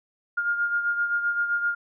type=beating tone pair; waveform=sine; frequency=1412 / 1419.7 Hz; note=F6 / F6; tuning=+19 / +28 cents; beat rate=7.7 Hz; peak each=-23 / -31 dBFS; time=0.37-1.75 s; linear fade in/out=10 ms; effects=none